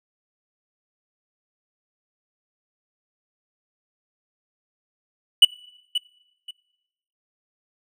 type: tone with echo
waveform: triangle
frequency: 2960 Hz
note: F#7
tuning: in tune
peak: -5 dBFS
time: 5.42-5.45 s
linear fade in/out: 5 ms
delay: 530 ms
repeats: 2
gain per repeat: -13 dB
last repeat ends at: 6.51 s
effects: noise-tail reverb RT60 1.0 s tail -24 dB re dry